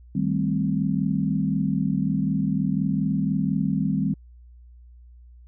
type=chord; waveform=sine; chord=A half-diminished seventh; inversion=second; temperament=equal; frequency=155.56 / 196 / 220 / 261.6 Hz; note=Eb3 / G3 / A3 / C4; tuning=0 / 0 / 0 / 0 cents; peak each=-26 / -24 / -30 / -27 dBFS; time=0.15-4.14 s; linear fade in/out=5 ms; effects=added 60 Hz sine -45 dBFS peak until 5.47 s